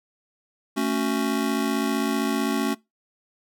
square chord, F# minor, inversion first, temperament just, 222 / 277.5 / 370 Hz, A3 / C#4 / F#4, +16 / +2 / 0 cents, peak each -27 / -26 / -30 dBFS, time 0.76-2.75 s, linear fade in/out 20 ms, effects noise-tail reverb RT60 0.2 s tail -22 dB re dry

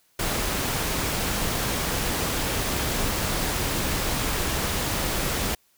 pink noise, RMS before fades -26 dBFS, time 0.19-5.55 s, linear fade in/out 5 ms, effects white hiss -64 dBFS RMS until 5.77 s

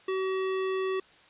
square tone, 379.3 Hz, F#4, 43 cents sharp, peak -28 dBFS, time 0.08-1 s, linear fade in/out 5 ms, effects white hiss -57 dBFS RMS until 1.29 s + resampled to 8000 Hz

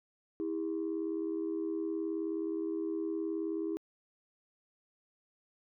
sine tone pair together, 324 / 403.2 Hz, E4 / G4, -30 / +49 cents, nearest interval major third, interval 379 cents, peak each -33 / -36 dBFS, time 0.4-3.77 s, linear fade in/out 0 ms, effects tanh soft clip ceiling -27 dBFS

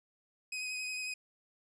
sawtooth tone with vibrato, 2513 Hz, D#7, 17 cents sharp, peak -33 dBFS, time 0.52-1.14 s, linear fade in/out 5 ms, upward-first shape triangle, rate 11 Hz, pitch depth 21 cents each way, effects resampled to 22050 Hz

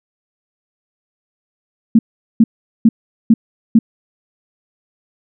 sine tone bursts, 226.5 Hz, A#3, 50 cents flat, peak -4 dBFS, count 5, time 1.95-3.79 s, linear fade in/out 5 ms, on 40 ms, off 410 ms, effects none

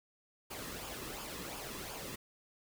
pink noise with flanger, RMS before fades -44 dBFS, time 0.5-2.16 s, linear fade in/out 10 ms, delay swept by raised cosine 0.5 to 1.37 ms, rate 2.8 Hz, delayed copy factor -0.55, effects none

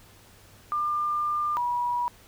sine tone pair in turn, 1198 / 968.4 Hz, D6 / B5, +34 / -34 cents, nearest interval major third, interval 368 cents, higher first, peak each -24 dBFS, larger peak neither, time 0.72-1.57 / 1.57-2.08 s, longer first, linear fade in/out 0 ms, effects added 99 Hz sine -59 dBFS peak until 2.27 s + pink hiss -54 dBFS RMS until 2.27 s

